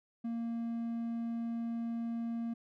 triangle tone, 231.7 Hz, A#3, 10 cents flat, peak -32 dBFS, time 0.24-2.54 s, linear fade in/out 10 ms, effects none

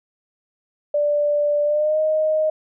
sine tone with pitch glide, 587.3 to 622.2 Hz, D5 to D#5, 0 to 0 cents, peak -16 dBFS, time 0.94-2.5 s, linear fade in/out 5 ms, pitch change +100 cents, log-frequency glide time 1.64-1.99 s, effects none

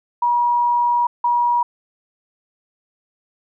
sine tone pair in turn, 960 / 960 Hz, B5 / B5, -49 / -49 cents, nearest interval unison, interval 0 cents, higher neither, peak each -14 dBFS, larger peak neither, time 0.22-1.07 / 1.24-1.63 s, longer first, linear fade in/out 5 ms, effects none

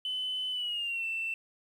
sine tone with pitch glide, 3023 to 2678 Hz, F#7 to E7, +36 to +27 cents, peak -30 dBFS, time 0.05-1.34 s, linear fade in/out 2 ms, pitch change -209 cents, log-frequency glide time 0.51-1.05 s, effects tanh soft clip ceiling -26 dBFS + 10-bit

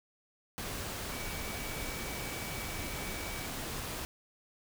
sine tone in noise, 2284 Hz, D7, 49 cents flat, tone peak -46 dBFS, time 1.12-3.46 s, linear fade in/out 0 ms, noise pink, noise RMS -39 dBFS, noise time 0.58-4.05 s, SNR -10 dB, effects none

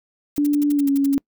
blue noise bursts, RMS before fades -33 dBFS, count 10, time 0.36-1.147 s, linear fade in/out 5 ms, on 22 ms, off 63 ms
sine tone with pitch glide, 291.3 to 278 Hz, D4 to C#4, -14 to +5 cents, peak -15 dBFS, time 0.38-1.18 s, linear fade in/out 0 ms, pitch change -81 cents, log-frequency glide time 0.73-0.89 s
effects noise-tail reverb RT60 0.1 s tail -26 dB re dry

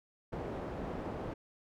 white low-pass noise, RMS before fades -40 dBFS, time 0.32-1.34 s, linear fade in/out 10 ms, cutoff 550 Hz, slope 12 dB/octave, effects none

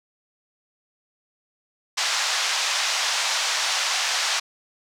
white band-pass noise, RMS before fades -24 dBFS, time 1.97-4.4 s, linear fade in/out 10 ms, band 690 to 6300 Hz, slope 24 dB/octave, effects none

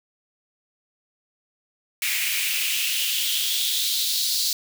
white noise with high-pass filter sweep, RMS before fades -24 dBFS, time 2.02-4.53 s, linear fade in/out 2 ms, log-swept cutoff 2200 to 4400 Hz, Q 4, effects none

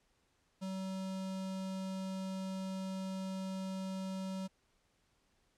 square tone with notch filter, 190 Hz, F#3, 46 cents sharp, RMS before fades -40 dBFS, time 0.61-4.48 s, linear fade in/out 20 ms, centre 1900 Hz, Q 1.6, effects pink hiss -75 dBFS RMS until 5.57 s + low-pass 9000 Hz 12 dB/octave

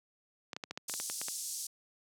clicks, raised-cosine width 0.2 ms, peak -21 dBFS, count 11, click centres 0.532 / 0.565 / 0.638 / 0.71 / 0.775 / 0.897 / 0.939 / 1 / 1.099 / 1.215 / 1.284 s
pink band-pass noise, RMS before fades -40 dBFS, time 0.88-1.67 s, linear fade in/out 5 ms, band 5500 to 11000 Hz, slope 24 dB/octave
effects high-pass 150 Hz 12 dB/octave

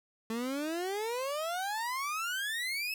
30% pulse exponential sweep, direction up, 220 to 2637 Hz, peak -30 dBFS, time 0.3-2.94 s, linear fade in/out 2 ms, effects none

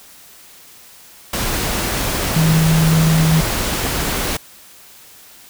sine tone in noise, 160.1 Hz, D#3, 50 cents sharp, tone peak -11 dBFS, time 2.36-3.41 s, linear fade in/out 5 ms, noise pink, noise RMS -20 dBFS, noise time 1.33-4.37 s, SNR +6 dB, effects white hiss -43 dBFS RMS until 5.49 s

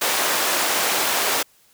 pink high-pass noise, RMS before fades -21 dBFS, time 0.01-1.43 s, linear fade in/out 10 ms, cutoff 520 Hz, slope 12 dB/octave, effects white hiss -57 dBFS RMS until 1.73 s

